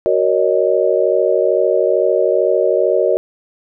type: chord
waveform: sine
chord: D# minor seventh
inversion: first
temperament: just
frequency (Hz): 373.4 / 466.7 / 560 / 622.3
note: F#4 / A#4 / C#5 / D#5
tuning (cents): +16 / +2 / +18 / 0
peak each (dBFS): -17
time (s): 0.06-3.17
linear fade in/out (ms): 0
effects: none